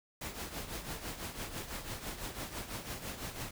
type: noise with tremolo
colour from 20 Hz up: pink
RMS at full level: -39 dBFS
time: 0.21-3.51 s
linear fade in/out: 5 ms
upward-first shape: triangle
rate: 6 Hz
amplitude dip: 70%
effects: none